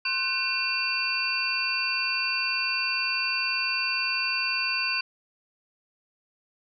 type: tone cluster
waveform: sine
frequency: 1059 / 1510 / 2419 / 2711 / 4620 Hz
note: C6 / F#6 / D#7 / E7 / D8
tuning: +21 / +35 / -49 / +48 / -29 cents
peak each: -36 / -33 / -34 / -28 / -29 dBFS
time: 0.05-5.01 s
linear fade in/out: 5 ms
effects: none